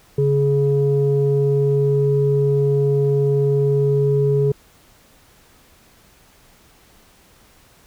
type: tone pair together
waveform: sine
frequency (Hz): 140 / 419.5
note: C#3 / G#4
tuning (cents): +18 / +17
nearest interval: octave + perfect fifth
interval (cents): 1899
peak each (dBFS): -16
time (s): 0.18-4.52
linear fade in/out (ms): 5
effects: tanh soft clip ceiling -7 dBFS + pink hiss -52 dBFS RMS until 7.86 s